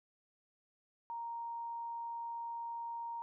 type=tone; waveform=sine; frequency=932.3 Hz; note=A#5; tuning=in tune; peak=-39 dBFS; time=1.1-3.22 s; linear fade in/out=0 ms; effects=none